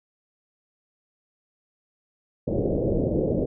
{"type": "low-pass noise", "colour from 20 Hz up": "white", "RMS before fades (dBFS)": -24, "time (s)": [2.47, 3.46], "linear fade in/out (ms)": 10, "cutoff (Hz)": 560, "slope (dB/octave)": 48, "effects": []}